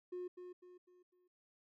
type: tone with echo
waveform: triangle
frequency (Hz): 359.9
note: F#4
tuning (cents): -48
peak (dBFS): -38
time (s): 0.12-0.28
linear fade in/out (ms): 10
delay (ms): 250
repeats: 4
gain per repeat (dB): -8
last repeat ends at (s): 1.28
effects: tanh soft clip ceiling -37 dBFS